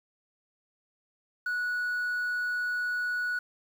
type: tone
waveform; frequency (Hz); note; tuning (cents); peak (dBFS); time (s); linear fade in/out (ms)
sine; 1468; F#6; -14; -25; 1.46-3.39; 5
effects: tanh soft clip ceiling -27 dBFS + 9-bit